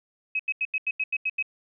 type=tone bursts; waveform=sine; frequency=2550 Hz; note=D#7; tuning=42 cents sharp; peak=-23 dBFS; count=9; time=0.35-1.426 s; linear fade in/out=5 ms; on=44 ms; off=85 ms; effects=none